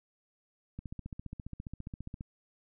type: click train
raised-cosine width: 5 ms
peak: -28 dBFS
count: 22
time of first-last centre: 0.79-2.209 s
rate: 14.8 Hz
effects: none